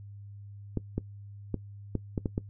clicks, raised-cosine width 3 ms, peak -16 dBFS, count 7, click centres 0.773 / 0.98 / 1.543 / 1.953 / 2.178 / 2.258 / 2.379 s, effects noise-tail reverb RT60 0.1 s tail -19 dB re dry + added 101 Hz sine -43 dBFS peak until 2.49 s

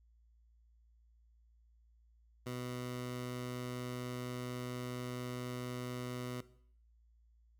15% pulse tone, 124.3 Hz, B2, 12 cents sharp, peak -33 dBFS, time 2.46-6.41 s, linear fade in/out 5 ms, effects noise-tail reverb RT60 0.6 s tail -17 dB re dry + added 57 Hz sine -64 dBFS peak until 7.59 s

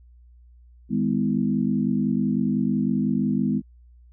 sine tone cluster, 157.2 / 207.1 / 253 / 323.3 Hz, D#3 / G#3 / B3 / E4, +18 / -5 / +42 / -34 cents, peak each -28 / -23 / -24 / -31 dBFS, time 0.89-3.62 s, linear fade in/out 50 ms, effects added 60 Hz sine -48 dBFS peak until 4.12 s

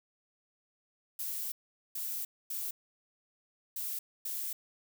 violet noise bursts at uneven times, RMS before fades -37 dBFS, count 5, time 1.19-1.52 / 1.95-2.25 / 2.5-2.71 / 3.76-3.99 / 4.25-4.53 s, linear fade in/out 5 ms, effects none

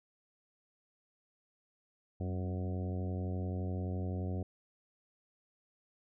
harmonic tone with a mistuned harmonic, 91.7 Hz, F#2, 15 cents flat, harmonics 1 / 2 / 3 / 4 / 5 / 6 / 7 / 8, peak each -35 / -41 / -45 / -47 / -49 / -51 / -52 / -53 dBFS, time 2.2-4.43 s, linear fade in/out 5 ms, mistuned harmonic 2, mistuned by +49 cents, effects none

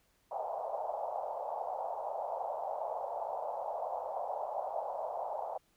white band-pass noise, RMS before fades -38 dBFS, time 0.31-5.58 s, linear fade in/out 10 ms, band 560 to 870 Hz, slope 48 dB/octave, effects pink hiss -72 dBFS RMS until 5.76 s

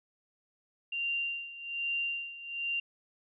sine tone with tremolo, 2777 Hz, F7, 10 cents flat, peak -29 dBFS, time 0.92-2.8 s, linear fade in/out 5 ms, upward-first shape sine, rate 1.2 Hz, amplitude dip 80%, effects none

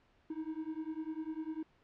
triangle beating tone pair, 311.1 / 321.1 Hz, D#4 / E4, 0 / -45 cents, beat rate 10 Hz, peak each -39 / -39 dBFS, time 0.3-1.63 s, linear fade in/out 5 ms, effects pink hiss -69 dBFS RMS until 1.83 s + low-pass 3000 Hz 12 dB/octave

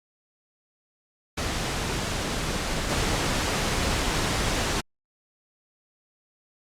pink noise with level steps, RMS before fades -28 / -25 dBFS, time 1.37-4.81 s, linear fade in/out 10 ms, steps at 2.89 s, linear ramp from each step 10 ms, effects low-pass 8000 Hz 12 dB/octave + Opus 48 kbps

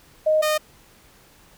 sine / sawtooth tone pair in turn, 621 / 613.5 Hz, D#5 / D#5, -3 / -25 cents, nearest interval unison, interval 22 cents, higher first, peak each -15 dBFS, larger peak neither, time 0.26-0.42 / 0.42-0.58 s, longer neither, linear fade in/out 10 ms, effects pink hiss -53 dBFS RMS until 1.57 s

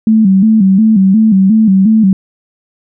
sine tone with vibrato, 205.1 Hz, G#3, 21 cents flat, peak -4 dBFS, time 0.07-2.13 s, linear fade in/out 2 ms, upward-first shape square, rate 2.8 Hz, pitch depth 120 cents each way, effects none

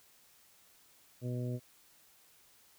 harmonic tone, 123.47 Hz, B2, in tune, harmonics 1 / 2 / 3 / 4 / 5, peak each -35 / -41 / -45 / -47 / -49 dBFS, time 1.21-1.6 s, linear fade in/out 50 ms, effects white hiss -64 dBFS RMS until 2.78 s

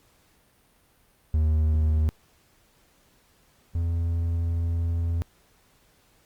triangle tone pair in turn, 77.78 / 84.2 Hz, D#2 / E2, 0 / +37 cents, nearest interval minor second, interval 137 cents, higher second, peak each -17 / -21 dBFS, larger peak first, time 1.34-2.09 / 3.75-5.22 s, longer second, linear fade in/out 0 ms, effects pink hiss -62 dBFS RMS until 6.25 s + Opus 48 kbps

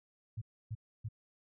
sine tone bursts, 110 Hz, A2, in tune, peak -36 dBFS, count 3, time 0.37-1.088 s, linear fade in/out 10 ms, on 46 ms, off 290 ms, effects none

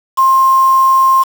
sine tone with quantisation, 1059 Hz, C6, 21 cents sharp, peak -6 dBFS, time 0.17-1.24 s, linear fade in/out 20 ms, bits 4, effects none

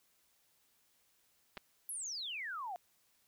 clicks, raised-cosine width 0.3 ms, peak -29 dBFS, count 2, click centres 1.571 / 1.576 s
sine exponential sweep, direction down, 11620 to 687 Hz, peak -39 dBFS, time 1.89-2.76 s, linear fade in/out 0 ms
effects white hiss -73 dBFS RMS until 3.27 s

